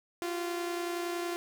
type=tone pair together; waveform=sawtooth; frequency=346.3 / 377 Hz; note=F4 / F#4; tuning=-15 / +32 cents; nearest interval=minor second; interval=147 cents; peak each=-29 / -38 dBFS; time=0.22-1.36 s; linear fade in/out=0 ms; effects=none